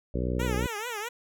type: harmonic tone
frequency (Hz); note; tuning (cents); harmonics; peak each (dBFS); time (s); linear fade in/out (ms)
61.74; B1; 0; 1 / 2 / 3 / 4 / 5 / 6 / 7 / 8 / 9; -30 / -33 / -35 / -36 / -37 / -38 / -38 / -39 / -40; 0.14-0.67; 5
type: tone with vibrato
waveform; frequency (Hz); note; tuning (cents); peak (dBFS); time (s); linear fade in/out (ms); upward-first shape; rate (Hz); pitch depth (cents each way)
10% pulse; 450; A4; +39; -24; 0.39-1.09; 10; triangle; 4.6; 200
effects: none